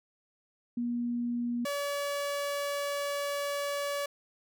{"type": "tone pair in turn", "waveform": ["sine", "sawtooth"], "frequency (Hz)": [239.5, 570.7], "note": ["A#3", "D5"], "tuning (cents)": [47, -50], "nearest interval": "octave + minor third", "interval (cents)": 1503, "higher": "second", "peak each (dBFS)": [-29, -27], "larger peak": "second", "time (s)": [[0.77, 1.65], [1.65, 4.06]], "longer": "second", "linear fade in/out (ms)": 5, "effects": []}